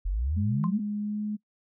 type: exponential sweep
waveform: sine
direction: up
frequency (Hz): 41.35 to 233.1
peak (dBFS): -25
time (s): 0.05-0.8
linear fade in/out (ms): 10
type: tone with pitch glide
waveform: sine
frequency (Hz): 207.7 to 210.5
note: G#3 to G#3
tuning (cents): 0 to +24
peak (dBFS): -28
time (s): 0.36-1.37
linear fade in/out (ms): 20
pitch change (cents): +24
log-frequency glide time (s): 0.99-1.22
type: tone with exponential decay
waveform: sine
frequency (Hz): 1046.5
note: C6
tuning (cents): 0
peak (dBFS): -29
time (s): 0.64-0.73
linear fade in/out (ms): 0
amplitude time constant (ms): 18
effects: noise-tail reverb RT60 0.1 s tail -23 dB re dry